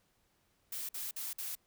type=noise bursts; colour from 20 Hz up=blue; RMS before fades=-40 dBFS; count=4; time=0.72-1.553 s; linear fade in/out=5 ms; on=170 ms; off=51 ms; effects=pink hiss -74 dBFS RMS until 1.66 s